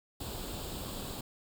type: noise with comb filter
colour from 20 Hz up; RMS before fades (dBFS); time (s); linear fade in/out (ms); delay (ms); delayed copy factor
pink; -40; 0.2-1.21; 5; 0.25; +0.65
effects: none